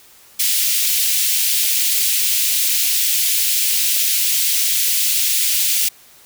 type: high-pass noise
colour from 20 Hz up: white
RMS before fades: -17 dBFS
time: 0.39-5.89 s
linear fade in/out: 10 ms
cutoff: 2400 Hz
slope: 24 dB/octave
effects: white hiss -47 dBFS RMS until 6.25 s